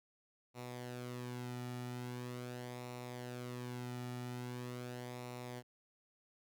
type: tone with flanger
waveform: sawtooth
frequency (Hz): 123.47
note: B2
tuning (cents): 0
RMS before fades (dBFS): -45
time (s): 0.54-5.63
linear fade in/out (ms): 50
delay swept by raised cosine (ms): 0.62 to 1.92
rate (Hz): 0.42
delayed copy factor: -0.55
effects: none